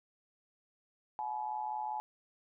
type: tone with amplitude modulation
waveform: sine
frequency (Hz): 854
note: G#5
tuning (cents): +48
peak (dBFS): -31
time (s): 1.19-2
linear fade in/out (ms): 0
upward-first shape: sine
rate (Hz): 125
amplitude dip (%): 80
effects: none